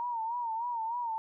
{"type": "tone with vibrato", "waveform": "sine", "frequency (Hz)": 930, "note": "A#5", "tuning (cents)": -4, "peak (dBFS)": -31, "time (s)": [0, 1.18], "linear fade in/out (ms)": 0, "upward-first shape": "sine", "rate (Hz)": 3.3, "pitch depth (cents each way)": 86, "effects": []}